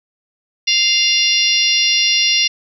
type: harmonic tone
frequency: 698.5 Hz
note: F5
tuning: in tune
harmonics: 3 / 4 / 5 / 6 / 7 / 8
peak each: -22 / -16 / -20 / -21 / -20 / -18 dBFS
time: 0.67-2.48 s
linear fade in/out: 10 ms
effects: none